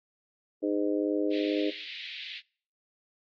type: harmonic tone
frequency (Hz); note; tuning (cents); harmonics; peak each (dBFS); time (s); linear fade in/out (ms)
102.3; G#2; -26; 3 / 4 / 5 / 6; -28 / -32 / -33 / -37; 0.62-1.71; 20
type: band-pass noise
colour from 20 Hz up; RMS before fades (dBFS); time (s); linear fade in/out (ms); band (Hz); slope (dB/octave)
white; -41; 1.3-2.42; 50; 2000 to 4000; 48
effects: noise-tail reverb RT60 0.5 s tail -26 dB re dry + AAC 32 kbps